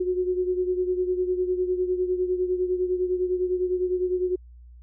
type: beating tone pair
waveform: sine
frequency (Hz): 363.1 / 373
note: F#4 / F#4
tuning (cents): -33 / +14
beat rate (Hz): 9.9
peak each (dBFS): -23 / -29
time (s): 0-4.36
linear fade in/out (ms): 10
effects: added 60 Hz sine -44 dBFS peak until 4.82 s